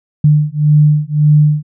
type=beating tone pair; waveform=sine; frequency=149.1 / 150.9 Hz; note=D3 / D3; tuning=+27 / +47 cents; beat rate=1.8 Hz; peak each=-10 dBFS; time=0.24-1.63 s; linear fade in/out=5 ms; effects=none